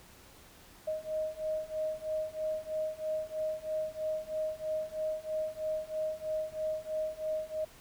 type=beating tone pair; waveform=sine; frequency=622.3 / 625.4 Hz; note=D#5 / D#5; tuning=0 / +9 cents; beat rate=3.1 Hz; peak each=-36 / -35 dBFS; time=0.87-7.65 s; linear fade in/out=10 ms; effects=pink hiss -56 dBFS RMS until 7.8 s